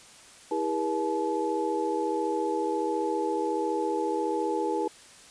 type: tone cluster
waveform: sine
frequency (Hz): 324.5 / 405.9 / 480.4 / 861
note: E4 / G#4 / B4 / A5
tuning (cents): -27 / -40 / -48 / -38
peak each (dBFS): -31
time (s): 0.51-4.88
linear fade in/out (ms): 5
effects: white hiss -51 dBFS RMS until 5.3 s + resampled to 22050 Hz